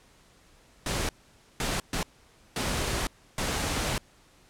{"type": "noise bursts at uneven times", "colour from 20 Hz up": "pink", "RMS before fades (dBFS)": -29, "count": 5, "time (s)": [[0.86, 1.09], [1.6, 1.8], [1.93, 2.03], [2.56, 3.07], [3.38, 3.98]], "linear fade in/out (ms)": 2, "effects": ["pink hiss -59 dBFS RMS until 4.49 s", "low-pass 10000 Hz 12 dB/octave"]}